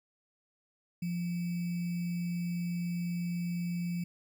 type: tone with sample-and-hold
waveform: sine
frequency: 174 Hz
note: F3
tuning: 6 cents flat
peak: -31 dBFS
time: 1.02-4.04 s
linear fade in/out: 5 ms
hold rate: 2450 Hz
effects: none